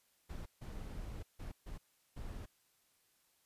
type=noise bursts at uneven times; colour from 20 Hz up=brown; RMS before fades=-45 dBFS; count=5; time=0.29-0.46 / 0.61-1.23 / 1.39-1.52 / 1.66-1.78 / 2.16-2.46 s; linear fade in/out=10 ms; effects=white hiss -74 dBFS RMS until 3.45 s + resampled to 32000 Hz